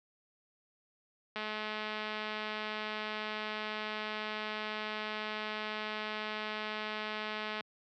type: click train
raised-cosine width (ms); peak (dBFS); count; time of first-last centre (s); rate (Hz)
0.3; -22; 1338; 1.36-7.608; 214
effects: high-pass 150 Hz 12 dB/octave + low-pass 5000 Hz 12 dB/octave